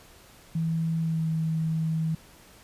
sine tone with pitch glide, 163.1 to 160.3 Hz, E3 to E3, -18 to -48 cents, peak -24 dBFS, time 0.55-2.15 s, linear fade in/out 5 ms, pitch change -30 cents, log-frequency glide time 1-1.28 s, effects pink hiss -53 dBFS RMS until 2.63 s + resampled to 32000 Hz

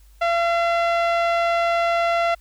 sawtooth tone with low-pass filter, 681 Hz, F5, 44 cents flat, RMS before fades -20 dBFS, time 0.21-2.35 s, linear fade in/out 10 ms, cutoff 2700 Hz, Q 0.83, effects added 50 Hz sine -47 dBFS peak until 2.4 s + white hiss -60 dBFS RMS until 2.4 s

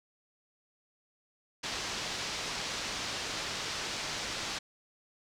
white low-pass noise, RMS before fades -37 dBFS, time 1.63-4.59 s, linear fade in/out 10 ms, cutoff 5900 Hz, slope 24 dB/octave, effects none

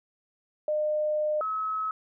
sine tone pair in turn, 607 / 1286.2 Hz, D#5 / E6, -43 / -43 cents, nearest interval octave + minor second, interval 1300 cents, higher second, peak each -24 / -27 dBFS, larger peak first, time 0.68-1.41 / 1.41-1.91 s, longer first, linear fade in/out 2 ms, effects none

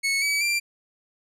sawtooth tone with pitch steps, 2204 / 2283 / 2365 Hz, C#7 / D7 / D7, -11 / -50 / +12 cents, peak -18 dBFS, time 0.03-0.6 s, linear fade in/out 20 ms, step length 190 ms, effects low-pass 11000 Hz 12 dB/octave

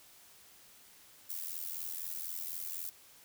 violet noise with amplitude modulation, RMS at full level -37 dBFS, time 1.29-2.9 s, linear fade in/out 10 ms, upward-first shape sine, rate 84 Hz, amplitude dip 80%, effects white hiss -59 dBFS RMS until 3.24 s

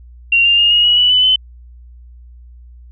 sine tone with pitch steps, 2758 / 2797 / 2836 / 2875 / 2915 / 2956 / 2997 / 3039 Hz, F7 / F7 / F7 / F7 / F#7 / F#7 / F#7 / F#7, -22 / +2 / +26 / +50 / -26 / -2 / +22 / +46 cents, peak -8 dBFS, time 0.32-1.36 s, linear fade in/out 5 ms, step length 130 ms, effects added 60 Hz sine -36 dBFS peak until 2.91 s

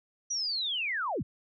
sine linear sweep, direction down, 5920 to 55 Hz, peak -29 dBFS, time 0.3-1.23 s, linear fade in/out 10 ms, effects none

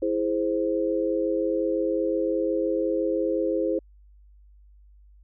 sine chord, E augmented, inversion none, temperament equal, 329.6 / 415.3 / 523.3 Hz, E4 / G#4 / B#4, 0 / 0 / 0 cents, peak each -26 / -28 / -26 dBFS, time 0.02-3.79 s, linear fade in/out 5 ms, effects added 50 Hz sine -50 dBFS peak until 5.23 s

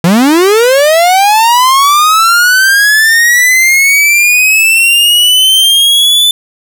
45% pulse linear sweep, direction up, 160 to 3520 Hz, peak -4 dBFS, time 0.04-6.31 s, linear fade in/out 2 ms, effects none

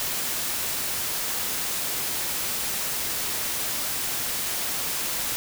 white noise, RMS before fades -28 dBFS, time 0-5.36 s, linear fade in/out 0 ms, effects none

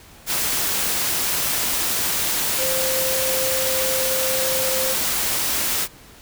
sine tone in noise, 523.3 Hz, C5, in tune, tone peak -24 dBFS, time 2.57-4.96 s, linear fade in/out 50 ms, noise white, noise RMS -22 dBFS, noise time 0.26-5.88 s, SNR -5 dB, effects pink hiss -46 dBFS RMS until 6.21 s

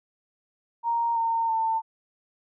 sine tone with pitch steps, 932.3 / 914.2 / 896.4 Hz, A#5 / A#5 / A5, 0 / -34 / +32 cents, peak -22 dBFS, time 0.83-1.82 s, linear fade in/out 50 ms, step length 330 ms, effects none

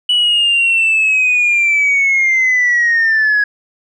sine linear sweep, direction down, 2960 to 1661.2 Hz, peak -8 dBFS, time 0.09-3.44 s, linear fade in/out 5 ms, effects tanh soft clip ceiling -7 dBFS

